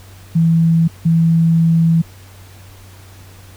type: tone pair in turn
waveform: sine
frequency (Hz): 164.81 / 164.81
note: E3 / E3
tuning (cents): 0 / 0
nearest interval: unison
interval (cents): 0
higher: neither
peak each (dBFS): -9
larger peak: neither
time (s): 0.35-0.88 / 1.05-2.02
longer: second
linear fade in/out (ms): 10
effects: added 95 Hz sine -38 dBFS peak until 3.56 s + pink hiss -44 dBFS RMS until 3.56 s